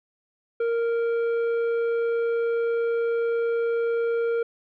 sine tone with tanh clipping, 464.6 Hz, A#4, 6 cents flat, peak -23 dBFS, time 0.6-4.43 s, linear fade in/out 5 ms, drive 8 dB, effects none

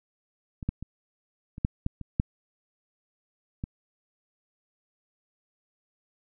clicks, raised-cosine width 5 ms, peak -24 / -14 / -24 / -27 / -11 / -14 / -25 / -10 / -19 dBFS, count 9, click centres 0.628 / 0.69 / 0.826 / 1.581 / 1.649 / 1.864 / 2.013 / 2.199 / 3.639 s, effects none

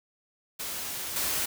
white noise with level steps, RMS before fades -35 / -29 dBFS, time 0.59-1.46 s, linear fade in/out 10 ms, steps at 1.16 s, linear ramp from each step 2 ms, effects none

